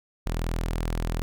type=tone; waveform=sawtooth; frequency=41.2 Hz; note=E1; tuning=in tune; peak=-22 dBFS; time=0.26-1.22 s; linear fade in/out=0 ms; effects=none